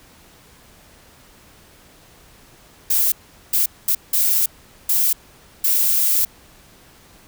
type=noise bursts at uneven times; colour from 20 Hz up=violet; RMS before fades=-17 dBFS; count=6; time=2.9-3.12 / 3.53-3.66 / 3.88-3.95 / 4.13-4.46 / 4.89-5.13 / 5.64-6.25 s; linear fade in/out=5 ms; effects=pink hiss -49 dBFS RMS until 7.27 s